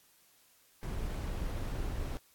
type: noise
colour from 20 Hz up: brown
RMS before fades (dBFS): -36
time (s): 0.83-2.17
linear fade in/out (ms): 0
effects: white hiss -65 dBFS RMS until 2.34 s + AAC 64 kbps